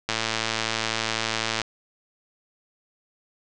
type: click train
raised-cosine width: 0.2 ms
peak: -7 dBFS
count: 172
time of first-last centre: 0.09-1.617 s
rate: 112 Hz
effects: resampled to 24000 Hz + 8-bit